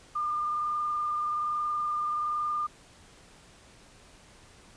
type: tone with frequency modulation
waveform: sine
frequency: 1205 Hz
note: D6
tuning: 44 cents sharp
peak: -27 dBFS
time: 0.15-2.67 s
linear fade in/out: 10 ms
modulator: 21.2 Hz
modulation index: 0.58
effects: pink hiss -55 dBFS RMS until 4.76 s + resampled to 22050 Hz